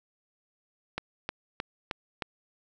click train, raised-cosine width 0.3 ms, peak -15 dBFS, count 5, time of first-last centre 0.98-2.222 s, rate 3.22 Hz, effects none

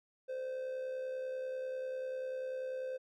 triangle tone with amplitude modulation, 517 Hz, C5, 21 cents flat, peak -33 dBFS, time 0.28-2.98 s, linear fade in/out 20 ms, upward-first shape sine, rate 70.2 Hz, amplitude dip 45%, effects none

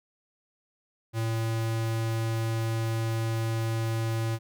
square tone, 113 Hz, A2, 47 cents sharp, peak -27 dBFS, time 1.13-4.39 s, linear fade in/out 50 ms, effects none

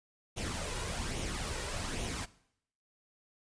pink noise with flanger, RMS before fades -37 dBFS, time 0.36-2.26 s, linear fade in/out 20 ms, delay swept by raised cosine 0.31 to 2.11 ms, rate 1.2 Hz, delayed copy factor +0.5, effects noise-tail reverb RT60 0.7 s tail -19 dB re dry + resampled to 22050 Hz

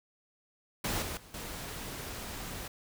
pink noise with level steps, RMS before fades -33 / -38 / -54 / -41 dBFS, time 0.84-2.68 s, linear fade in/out 5 ms, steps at 1.02 / 1.17 / 1.34 s, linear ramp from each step 2 ms, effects none

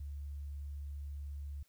sine tone, 71.5 Hz, D2, 46 cents flat, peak -40 dBFS, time 0-1.63 s, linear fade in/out 5 ms, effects white hiss -73 dBFS RMS until 1.68 s

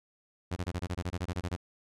sawtooth tone bursts, 89.3 Hz, F2, 39 cents sharp, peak -27 dBFS, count 14, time 0.51-1.564 s, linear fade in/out 10 ms, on 53 ms, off 24 ms, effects low-pass 9000 Hz 12 dB/octave

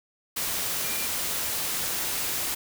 sine tone in noise, 2388 Hz, D7, 28 cents sharp, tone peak -38 dBFS, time 0.84-1.07 s, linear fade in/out 10 ms, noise white, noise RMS -29 dBFS, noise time 0.36-2.55 s, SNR -12 dB, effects none

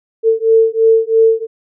sine beating tone pair, 447.1 / 450.1 Hz, A4 / A4, +28 / +39 cents, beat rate 3 Hz, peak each -11 dBFS, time 0.23-1.47 s, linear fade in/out 50 ms, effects none

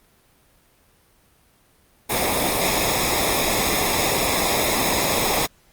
pink noise with comb filter, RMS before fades -21 dBFS, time 2.09-5.47 s, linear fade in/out 20 ms, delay 0.67 ms, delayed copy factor -0.7, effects pink hiss -58 dBFS RMS until 5.72 s + Opus 32 kbps

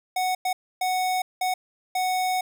square tone bursts at uneven times, 740 Hz, F#5, in tune, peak -23 dBFS, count 5, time 0.16-0.35 / 0.45-0.53 / 0.81-1.22 / 1.41-1.54 / 1.95-2.41 s, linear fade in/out 5 ms, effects none

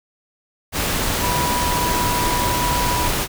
sine tone in noise, 978 Hz, B5, 17 cents flat, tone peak -21 dBFS, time 1.2-3.11 s, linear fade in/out 50 ms, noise pink, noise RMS -21 dBFS, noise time 0.72-3.28 s, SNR -3 dB, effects none

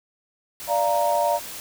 white noise, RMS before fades -36 dBFS, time 0.6-1.6 s, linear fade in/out 0 ms
sine chord, Bb major, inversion first, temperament equal with one note detuned, 587.3 / 688.8 / 932.3 Hz, D5 / F5 / Bb5, 0 / -24 / 0 cents, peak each -23 dBFS, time 0.67-1.4 s, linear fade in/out 50 ms
effects none

